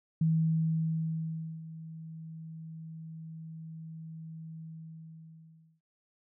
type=tone with ADSR envelope; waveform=sine; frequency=161 Hz; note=E3; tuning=41 cents flat; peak=-23 dBFS; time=0.21-5.81 s; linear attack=5 ms; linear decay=1400 ms; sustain=-18 dB; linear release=1200 ms; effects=none